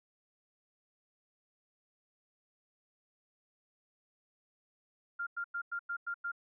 sine tone bursts, 1396.9 Hz, F6, in tune, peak -34 dBFS, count 7, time 5.19-6.318 s, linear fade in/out 10 ms, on 78 ms, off 97 ms, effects none

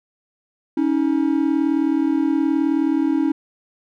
triangle tone pair together, 279.3 / 318.3 Hz, C#4 / D#4, +13 / +39 cents, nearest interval major second, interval 226 cents, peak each -17 dBFS, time 0.77-3.32 s, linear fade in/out 5 ms, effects none

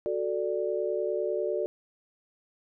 sine chord, D major, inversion first, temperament equal, 370 / 440 / 587.3 Hz, F#4 / A4 / D5, 0 / 0 / 0 cents, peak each -31 dBFS, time 0.06-1.66 s, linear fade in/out 0 ms, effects none

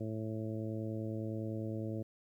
harmonic tone, 109.8 Hz, A2, 3 cents flat, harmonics 1 / 2 / 3 / 4 / 5 / 6, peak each -39 / -42 / -42 / -48 / -46 / -53 dBFS, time 0-2.03 s, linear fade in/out 10 ms, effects 12-bit

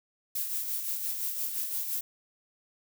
violet noise with tremolo, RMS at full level -31 dBFS, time 0.35-2.01 s, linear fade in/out 5 ms, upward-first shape sine, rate 5.8 Hz, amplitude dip 45%, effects none

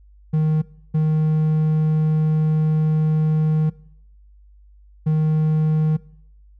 triangle tone bursts at uneven times, 155.56 Hz, D#3, in tune, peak -13 dBFS, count 3, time 0.33-0.62 / 0.94-3.7 / 5.06-5.97 s, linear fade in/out 10 ms, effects noise-tail reverb RT60 0.7 s tail -21 dB re dry + added 50 Hz sine -46 dBFS peak until 6.59 s

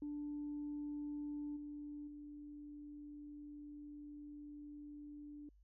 sine tone with level steps, 293.7 Hz, D4, in tune, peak -40 / -45 / -49 dBFS, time 0.02-5.49 s, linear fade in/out 2 ms, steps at 1.56 / 2.07 s, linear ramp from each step 10 ms, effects tanh soft clip ceiling -37 dBFS + added 50 Hz sine -64 dBFS peak until 5.63 s

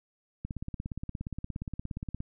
click train, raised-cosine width 5 ms, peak -23 dBFS, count 31, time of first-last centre 0.45-2.204 s, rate 17.1 Hz, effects none

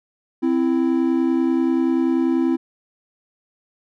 triangle tone pair together, 261.4 / 331.7 Hz, C4 / E4, -1 / +11 cents, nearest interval major third, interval 412 cents, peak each -17 dBFS, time 0.42-2.57 s, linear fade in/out 20 ms, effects none

